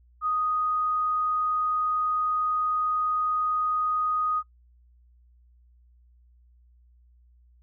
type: tone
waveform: sine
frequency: 1244.5 Hz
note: D#6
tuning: in tune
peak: -23 dBFS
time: 0.21-4.43 s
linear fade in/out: 50 ms
effects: noise-tail reverb RT60 0.1 s tail -20 dB re dry + added 60 Hz sine -55 dBFS peak until 7.62 s